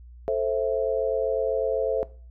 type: chord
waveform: sine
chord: A minor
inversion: none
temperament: just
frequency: 440 / 528 / 660 Hz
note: A4 / C5 / E5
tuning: 0 / +16 / +2 cents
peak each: -26 / -26 / -27 dBFS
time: 0.28-2.03 s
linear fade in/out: 0 ms
effects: noise-tail reverb RT60 0.4 s tail -19 dB re dry + added 60 Hz sine -43 dBFS peak until 2.3 s